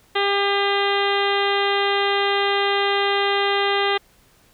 harmonic tone with a mistuned harmonic, 400 Hz, G4, 35 cents sharp, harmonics 1 / 2 / 3 / 4 / 5 / 6 / 7 / 8 / 9 / 10, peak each -22 / -24 / -26 / -29 / -26 / -33 / -31 / -28 / -31 / -35 dBFS, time 0.15-3.98 s, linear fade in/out 10 ms, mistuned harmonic 6, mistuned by +39 cents, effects pink hiss -56 dBFS RMS until 4.53 s

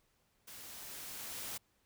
white noise with level ramp, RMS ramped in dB -51 to -42 dBFS, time 0.47-1.58 s, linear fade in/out 10 ms, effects pink hiss -75 dBFS RMS until 1.85 s

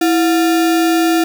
sine tone with sample-and-hold, 329.6 Hz, E4, in tune, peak -10 dBFS, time 0.01-1.24 s, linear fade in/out 5 ms, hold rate 1050 Hz, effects none

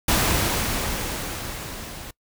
pink noise with level ramp, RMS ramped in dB -19 to -38 dBFS, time 0.08-2.11 s, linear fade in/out 5 ms, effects noise-tail reverb RT60 0.1 s tail -23 dB re dry

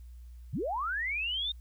sine linear sweep, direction up, 90.2 to 3700 Hz, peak -30 dBFS, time 0.53-1.52 s, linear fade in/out 5 ms, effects added 60 Hz sine -45 dBFS peak until 1.6 s + white hiss -71 dBFS RMS until 1.6 s

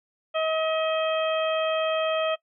harmonic tone, 636 Hz, D#5, 38 cents sharp, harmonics 1 / 2 / 3 / 4 / 5, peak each -24 / -30 / -39 / -34 / -33 dBFS, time 0.34-2.36 s, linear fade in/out 20 ms, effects noise-tail reverb RT60 0.1 s tail -21 dB re dry

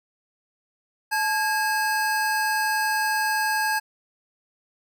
square tone pair together, 866.1 / 1635 Hz, A5 / G#6, -28 / -28 cents, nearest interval major seventh, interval 1100 cents, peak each -25 dBFS, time 1.11-3.8 s, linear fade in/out 20 ms, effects none

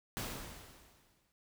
pink noise with exponential decay, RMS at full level -38 dBFS, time 0.17-1.32 s, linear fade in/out 0 ms, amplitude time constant 250 ms, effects none

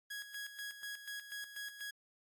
sawtooth tone with tremolo, 1661.2 Hz, G#6, in tune, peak -38 dBFS, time 0.1-1.91 s, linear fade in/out 10 ms, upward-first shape square, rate 4.1 Hz, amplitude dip 65%, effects AAC 64 kbps

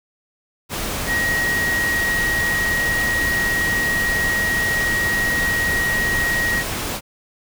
sine tone in noise, 1893 Hz, A#6, 26 cents sharp, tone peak -18 dBFS, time 1.06-6.64 s, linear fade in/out 50 ms, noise pink, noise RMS -25 dBFS, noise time 0.69-7.01 s, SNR +4 dB, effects none

